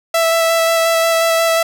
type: tone with vibrato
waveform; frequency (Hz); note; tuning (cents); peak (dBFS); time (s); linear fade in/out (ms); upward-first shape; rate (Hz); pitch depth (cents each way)
sawtooth; 660; E5; +2; -8; 0.14-1.63; 5; square; 5.6; 9
effects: none